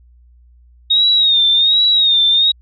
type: tone with vibrato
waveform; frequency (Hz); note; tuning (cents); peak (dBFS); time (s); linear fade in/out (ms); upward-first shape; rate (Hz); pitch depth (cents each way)
sine; 3729; A#7; 0; -9; 0.9-2.52; 10; sine; 1.3; 82
effects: added 60 Hz sine -44 dBFS peak until 2.61 s